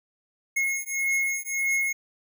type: beating tone pair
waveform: square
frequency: 2165 / 2166.7 Hz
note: C#7 / C#7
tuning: -41 / -40 cents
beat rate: 1.7 Hz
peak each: -28 dBFS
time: 0.56-1.93 s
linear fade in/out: 10 ms
effects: none